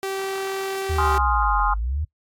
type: tone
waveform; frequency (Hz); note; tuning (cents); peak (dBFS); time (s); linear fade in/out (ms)
sawtooth; 387.3; G4; -21; -21; 0.03-1.18; 0
type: linear two-way sweep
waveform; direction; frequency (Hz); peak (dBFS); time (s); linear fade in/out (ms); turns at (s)
sine; down then up; 81.6 to 43.65 to 80.4; -22; 0.89-2.05; 10; 1.69
type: chord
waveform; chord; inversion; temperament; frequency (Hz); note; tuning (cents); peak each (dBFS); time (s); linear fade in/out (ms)
sine; F minor seventh; first; equal; 830.6 / 1046.5 / 1244.5 / 1396.9; Ab5 / C6 / Eb6 / F6; 0 / 0 / 0 / 0; -23 / -24 / -24 / -28; 0.98-1.74; 5
effects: noise-tail reverb RT60 0.1 s tail -20 dB re dry + AAC 64 kbps

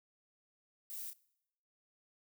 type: noise with echo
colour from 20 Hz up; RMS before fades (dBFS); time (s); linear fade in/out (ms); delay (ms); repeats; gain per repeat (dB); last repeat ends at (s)
violet; -45; 0.9-1.1; 0; 31; 1; -5; 1.131
effects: noise-tail reverb RT60 0.8 s tail -22 dB re dry

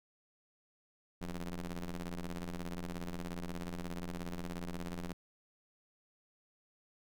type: ring-modulated tone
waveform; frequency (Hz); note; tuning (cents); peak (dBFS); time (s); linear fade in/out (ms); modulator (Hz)
sawtooth; 85.6; F2; -34; -32; 1.21-5.13; 5; 94
effects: none

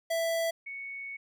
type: tone pair in turn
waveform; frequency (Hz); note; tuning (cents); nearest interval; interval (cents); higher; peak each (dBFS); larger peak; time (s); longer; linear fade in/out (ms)
square / sine; 662 / 2219; E5 / C#7; +7 / +1; octave + major sixth; 2094; second; -28 / -37; first; 0.1-0.51 / 0.66-1.17; second; 10
effects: none

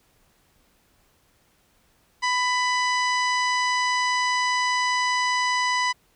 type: harmonic tone with a mistuned harmonic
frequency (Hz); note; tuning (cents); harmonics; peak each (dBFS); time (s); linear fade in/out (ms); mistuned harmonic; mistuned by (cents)
995; B5; +13; 1 / 2 / 3 / 4 / 5 / 6 / 7 / 8 / 9; -23 / -25 / -33 / -36 / -32 / -36 / -46 / -44 / -48; 2.22-5.93; 20; 8; -18
effects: pink hiss -63 dBFS RMS until 6.15 s

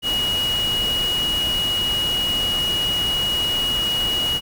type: tone in noise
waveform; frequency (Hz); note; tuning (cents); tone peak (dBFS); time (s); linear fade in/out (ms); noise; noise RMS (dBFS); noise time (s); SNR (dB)
sine; 2900; F#7; -35; -19; 0.02-4.41; 50; pink; -29; 0.02-4.41; +7
effects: none

